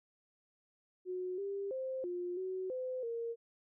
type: tone with pitch steps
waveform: sine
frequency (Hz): 366.1 / 397.4 / 523 / 354.7 / 374 / 511 / 464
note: F#4 / G4 / C5 / F4 / F#4 / C5 / A#4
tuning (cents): -18 / +24 / -1 / +27 / +19 / -41 / -8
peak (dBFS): -36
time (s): 1.05-3.36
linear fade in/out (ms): 50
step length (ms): 330
effects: none